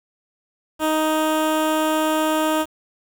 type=tone with notch filter; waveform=15% pulse; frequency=312 Hz; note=D#4; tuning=5 cents sharp; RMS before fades=-20 dBFS; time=0.79-2.66 s; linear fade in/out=50 ms; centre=4900 Hz; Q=1.7; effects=7-bit